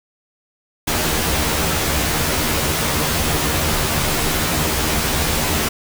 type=noise with comb filter; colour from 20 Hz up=pink; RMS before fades=-19 dBFS; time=0.87-5.69 s; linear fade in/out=10 ms; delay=13 ms; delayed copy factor=+0.8; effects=none